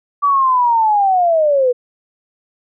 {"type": "linear sweep", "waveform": "sine", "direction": "down", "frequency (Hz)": [1158, 481.9], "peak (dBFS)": -10, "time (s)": [0.22, 1.73], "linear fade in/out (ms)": 20, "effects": []}